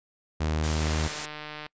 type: tone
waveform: sawtooth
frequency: 77.7 Hz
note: D#2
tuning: 2 cents flat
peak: -21 dBFS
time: 0.4-1.08 s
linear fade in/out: 10 ms
type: noise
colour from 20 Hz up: white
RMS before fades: -33 dBFS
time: 0.63-1.26 s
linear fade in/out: 10 ms
type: click train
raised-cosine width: 0.3 ms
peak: -22 dBFS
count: 130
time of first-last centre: 0.81-1.664 s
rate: 151 Hz
effects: noise-tail reverb RT60 0.1 s tail -26 dB re dry + resampled to 16000 Hz